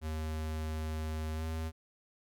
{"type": "tone with pitch glide", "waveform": "square", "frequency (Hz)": [78.4, 80.09], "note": ["D#2", "E2"], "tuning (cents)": [14, -49], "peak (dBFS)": -35, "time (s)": [0.01, 1.72], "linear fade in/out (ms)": 50, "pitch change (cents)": 37, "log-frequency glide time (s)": [1.35, 1.44], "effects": []}